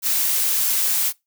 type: noise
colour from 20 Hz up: blue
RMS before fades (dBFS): -20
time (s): 0.02-1.13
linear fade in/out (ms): 50
effects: noise-tail reverb RT60 0.2 s tail -23 dB re dry